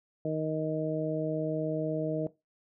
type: harmonic tone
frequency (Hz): 156.4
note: D#3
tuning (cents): +9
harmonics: 1 / 2 / 3 / 4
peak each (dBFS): -34 / -34 / -34 / -34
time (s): 0.25-2.27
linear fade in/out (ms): 2
effects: noise-tail reverb RT60 0.2 s tail -17 dB re dry